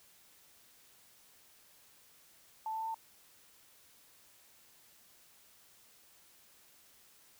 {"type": "tone with pitch steps", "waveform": "sine", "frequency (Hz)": [879, 885.1, 891.3, 897.5], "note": ["A5", "A5", "A5", "A5"], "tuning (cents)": [-2, 10, 22, 34], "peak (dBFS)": -35, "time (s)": [2.66, 2.944], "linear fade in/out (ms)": 2, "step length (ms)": 71, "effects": ["white hiss -63 dBFS RMS until 7.39 s"]}